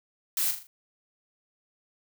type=noise with echo; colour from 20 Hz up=blue; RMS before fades=-27 dBFS; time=0.37-0.51 s; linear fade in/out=2 ms; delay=40 ms; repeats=4; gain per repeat=-7 dB; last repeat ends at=0.67 s; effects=none